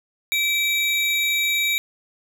square tone pair together, 2322 / 3777 Hz, D7 / A#7, -20 / +22 cents, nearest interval minor sixth, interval 842 cents, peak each -21 / -25 dBFS, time 0.32-1.78 s, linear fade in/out 0 ms, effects none

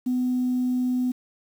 sine tone, 250.9 Hz, B3, 28 cents sharp, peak -20 dBFS, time 0.06-1.12 s, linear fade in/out 10 ms, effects tanh soft clip ceiling -17 dBFS + 8-bit

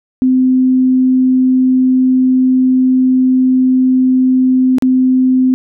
sine tone with dropouts, 257.3 Hz, C4, 29 cents flat, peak -7 dBFS, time 0.22-5.54 s, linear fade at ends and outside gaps 0 ms, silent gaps 4.784-4.823 s, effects none

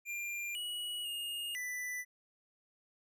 square tone with pitch steps, 2390 / 2918 / 2844 / 1986 Hz, D7 / F#7 / F7 / B6, +30 / -25 / +31 / +9 cents, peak -38 dBFS, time 0.05-2.05 s, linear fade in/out 50 ms, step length 500 ms, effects none

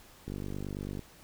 click train, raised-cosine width 3 ms, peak -25 dBFS, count 36, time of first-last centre 0.28-0.993 s, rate 49.1 Hz, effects pink hiss -56 dBFS RMS until 1.23 s

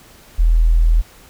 sine tone, 40.91 Hz, E1, 12 cents flat, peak -9 dBFS, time 0.38-1.02 s, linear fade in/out 20 ms, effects pink hiss -45 dBFS RMS until 1.29 s

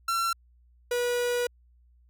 45% pulse tone pair in turn, 1355 / 485.9 Hz, E6 / B4, +47 / -28 cents, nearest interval octave + tritone, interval 1775 cents, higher first, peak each -25 dBFS, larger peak neither, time 0.08-0.33 / 0.91-1.47 s, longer second, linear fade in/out 5 ms, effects added 60 Hz sine -57 dBFS peak until 2.09 s

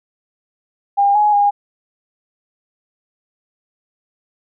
sine tone with pitch steps, 804 / 838 / 815 Hz, G5 / G#5 / G#5, +44 / +15 / -33 cents, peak -10 dBFS, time 0.97-1.51 s, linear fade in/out 20 ms, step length 180 ms, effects none

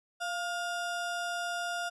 square ring-modulated tone, 1059 Hz, C6, 21 cents sharp, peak -30 dBFS, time 0.2-1.9 s, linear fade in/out 20 ms, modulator 364 Hz, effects resampled to 24000 Hz

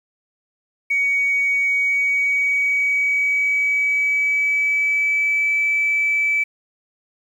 sine tone with pitch glide, 2247 to 2308 Hz, C#7 to D7, +23 to -31 cents, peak -15 dBFS, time 0.9-6.44 s, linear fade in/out 10 ms, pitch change +46 cents, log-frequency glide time 1.58-5.66 s, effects tanh soft clip ceiling -11 dBFS + 8-bit

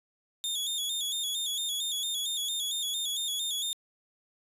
sawtooth tone with vibrato, 3502 Hz, A7, 9 cents flat, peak -27 dBFS, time 0.44-3.73 s, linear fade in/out 0 ms, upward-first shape square, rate 4.4 Hz, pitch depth 66 cents each way, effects resampled to 32000 Hz

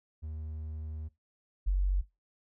triangle / sine tone pair in turn, 77.78 / 47.02 Hz, D#2 / F#1, 0 / +29 cents, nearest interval major sixth, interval 871 cents, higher first, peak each -35 / -24 dBFS, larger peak second, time 0.22-1.09 / 1.66-2.02 s, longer first, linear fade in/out 20 ms, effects noise-tail reverb RT60 0.2 s tail -18 dB re dry

